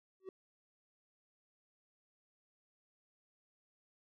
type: tone with exponential growth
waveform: triangle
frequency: 379.3 Hz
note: F#4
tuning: 43 cents sharp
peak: -37 dBFS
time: 0.2-0.29 s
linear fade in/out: 2 ms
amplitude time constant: 18 ms
effects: none